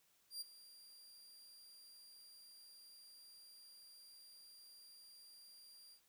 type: tone with ADSR envelope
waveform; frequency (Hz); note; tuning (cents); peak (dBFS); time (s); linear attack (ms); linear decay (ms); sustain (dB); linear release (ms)
sawtooth; 4762; D8; +23; -39; 0.3-6.01; 110; 19; -17; 88
effects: white hiss -75 dBFS RMS until 6.08 s